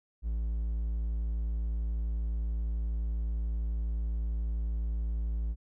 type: tone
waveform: triangle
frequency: 55.8 Hz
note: A1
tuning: 25 cents sharp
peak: -27 dBFS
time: 0.22-5.56 s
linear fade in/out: 50 ms
effects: none